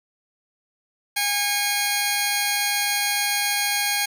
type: tone pair together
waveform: 10% pulse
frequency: 816.6 / 2180 Hz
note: G#5 / C#7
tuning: -29 / -29 cents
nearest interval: octave + perfect fourth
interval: 1700 cents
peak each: -15 dBFS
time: 1.16-4.06 s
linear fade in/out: 10 ms
effects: none